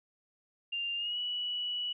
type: tone with pitch glide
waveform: sine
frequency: 2794 to 2943 Hz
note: F7 to F#7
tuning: 0 to -10 cents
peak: -32 dBFS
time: 0.72-1.93 s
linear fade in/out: 10 ms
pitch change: +90 cents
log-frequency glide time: 0.96-1.18 s
effects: none